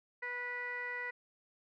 15% pulse tone with low-pass filter, 490 Hz, B4, 14 cents flat, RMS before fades -40 dBFS, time 0.22-1.11 s, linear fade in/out 10 ms, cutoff 2000 Hz, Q 6, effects none

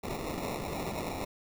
violet noise with sample-and-hold, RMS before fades -36 dBFS, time 0.03-1.25 s, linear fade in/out 10 ms, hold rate 1575 Hz, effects none

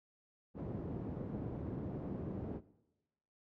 pink band-pass noise, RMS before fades -42 dBFS, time 0.54-2.61 s, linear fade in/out 50 ms, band 110 to 360 Hz, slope 12 dB/octave, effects noise-tail reverb RT60 1.0 s tail -19 dB re dry

